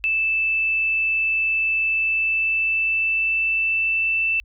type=tone with pitch glide; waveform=sine; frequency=2637 to 2657 Hz; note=E7 to E7; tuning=0 to +13 cents; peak=-18 dBFS; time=0.04-4.4 s; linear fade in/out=0 ms; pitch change=+13 cents; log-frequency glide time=1.85-4.21 s; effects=added 50 Hz sine -46 dBFS peak until 4.44 s